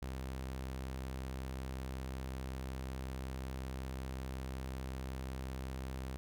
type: tone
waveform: sawtooth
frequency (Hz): 65.41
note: C2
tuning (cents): 0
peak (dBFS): -36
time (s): 0.02-6.17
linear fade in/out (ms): 0
effects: none